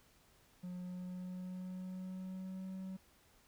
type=tone with pitch glide; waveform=triangle; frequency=180 to 188.84 Hz; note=F#3 to F#3; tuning=-47 to +36 cents; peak=-40 dBFS; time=0.63-2.97 s; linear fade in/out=10 ms; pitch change=+83 cents; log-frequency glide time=0.75-2.73 s; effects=pink hiss -68 dBFS RMS until 3.47 s